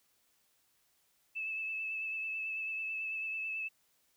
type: tone with vibrato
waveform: sine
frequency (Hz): 2617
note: E7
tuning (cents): -13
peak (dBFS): -35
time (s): 1.35-3.69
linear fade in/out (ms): 20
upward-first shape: sine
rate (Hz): 9.1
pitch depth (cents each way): 21
effects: white hiss -73 dBFS RMS until 4.16 s